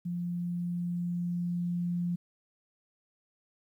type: tone with level ramp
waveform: sine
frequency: 174.61 Hz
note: F3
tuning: in tune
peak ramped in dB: -31 to -28 dBFS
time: 0.05-2.16 s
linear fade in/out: 10 ms
effects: 11-bit